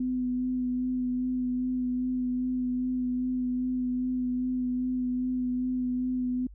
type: tone with vibrato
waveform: sine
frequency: 251.7 Hz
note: B3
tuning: 33 cents sharp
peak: -26 dBFS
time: 0-6.47 s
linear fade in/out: 5 ms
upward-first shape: sine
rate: 2.5 Hz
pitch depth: 17 cents each way
effects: added 50 Hz sine -45 dBFS peak until 6.54 s